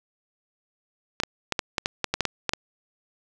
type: clicks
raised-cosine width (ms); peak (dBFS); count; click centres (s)
0.2; -6; 12; 1.201 / 1.235 / 1.523 / 1.592 / 1.782 / 1.859 / 2.043 / 2.14 / 2.207 / 2.253 / 2.493 / 2.535
effects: none